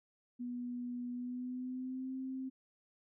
sine tone with pitch glide, 244.6 to 262.2 Hz, B3 to C4, -16 to +4 cents, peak -38 dBFS, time 0.39-2.5 s, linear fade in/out 20 ms, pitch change +120 cents, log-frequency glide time 1.11-2.15 s, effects none

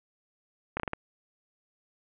slowing click train, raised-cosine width 0.5 ms, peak -15 dBFS, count 5, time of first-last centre 0.77-0.934 s, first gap 28 ms, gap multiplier 1.26, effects resampled to 8000 Hz + 7-bit

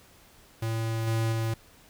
square tone with level steps, 112.8 Hz, A2, 44 cents sharp, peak -28 / -25 / -27 dBFS, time 0.62-1.54 s, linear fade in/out 5 ms, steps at 1.07 / 1.32 s, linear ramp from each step 5 ms, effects pink hiss -56 dBFS RMS until 1.89 s

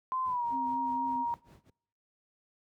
sine tone with pitch glide, 1034 to 942.7 Hz, C6 to A#5, -21 to +19 cents, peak -29 dBFS, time 0.12-1.34 s, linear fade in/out 0 ms, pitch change -160 cents, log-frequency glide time 0.25-0.45 s
brown noise with tremolo, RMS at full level -49 dBFS, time 0.25-1.7 s, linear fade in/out 5 ms, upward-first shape sine, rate 4.9 Hz, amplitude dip 95%
sine tone with vibrato, 261.6 Hz, C4, in tune, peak -37 dBFS, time 0.5-1.26 s, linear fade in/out 50 ms, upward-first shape triangle, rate 4.1 Hz, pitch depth 30 cents each way
effects noise-tail reverb RT60 0.8 s tail -26 dB re dry + high-pass 100 Hz 12 dB/octave

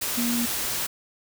sine tone in noise, 237.9 Hz, A#3, 35 cents sharp, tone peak -24 dBFS, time 0.17-0.46 s, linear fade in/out 10 ms, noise white, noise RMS -28 dBFS, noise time 0.01-0.87 s, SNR +1 dB, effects none

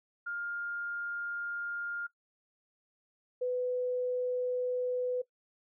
sine tone pair in turn, 1408 / 499 Hz, F6 / B4, +14 / +18 cents, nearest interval octave + tritone, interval 1796 cents, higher first, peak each -34 / -29 dBFS, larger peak second, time 0.26-2.07 / 3.41-5.22 s, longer neither, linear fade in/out 10 ms, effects noise-tail reverb RT60 0.1 s tail -19 dB re dry

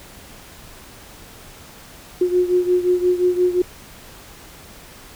sine beating tone pair, 358.4 / 364.1 Hz, F4 / F#4, +45 / -28 cents, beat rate 5.7 Hz, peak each -16 / -20 dBFS, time 2.21-3.62 s, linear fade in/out 5 ms, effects pink hiss -42 dBFS RMS until 5.15 s

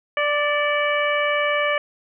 harmonic tone with a mistuned harmonic, 587.3 Hz, D5, in tune, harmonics 1 / 2 / 3 / 4 / 5, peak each -22 / -25 / -25 / -25 / -30 dBFS, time 0.17-1.78 s, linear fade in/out 2 ms, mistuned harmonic 4, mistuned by -35 cents, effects none

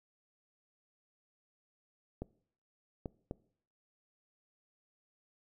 clicks, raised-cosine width 2 ms, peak -25 dBFS, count 3, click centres 2.22 / 3.058 / 3.311 s, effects noise-tail reverb RT60 0.6 s tail -22 dB re dry

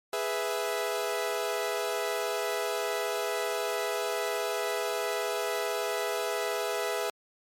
sawtooth chord, E major, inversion first, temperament equal, 415.3 / 493.9 / 659.3 Hz, G#4 / B4 / E5, 0 / 0 / 0 cents, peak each -29 / -30 / -29 dBFS, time 0.13-7.1 s, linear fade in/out 2 ms, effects MP3 64 kbps

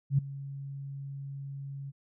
sine tone with ADSR envelope, 138.59 Hz, C#3, in tune, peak -19 dBFS, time 0.1-1.92 s, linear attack 83 ms, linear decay 8 ms, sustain -18 dB, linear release 31 ms, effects none

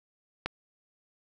click, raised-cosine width 0.3 ms, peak -14 dBFS, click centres 0.46 s, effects none

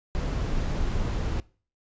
brown noise, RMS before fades -27 dBFS, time 0.15-1.4 s, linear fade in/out 0 ms, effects noise-tail reverb RT60 0.4 s tail -22 dB re dry + resampled to 16000 Hz

